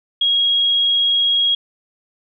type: tone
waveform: sine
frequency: 3292 Hz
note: G#7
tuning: 16 cents flat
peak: -13 dBFS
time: 0.21-1.55 s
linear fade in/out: 5 ms
effects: none